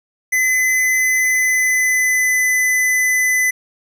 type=tone with pitch glide; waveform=square; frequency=2026 to 2010 Hz; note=B6 to B6; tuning=+44 to +30 cents; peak=-14 dBFS; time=0.32-3.51 s; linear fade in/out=10 ms; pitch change=-14 cents; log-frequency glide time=0.98-2.43 s; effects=none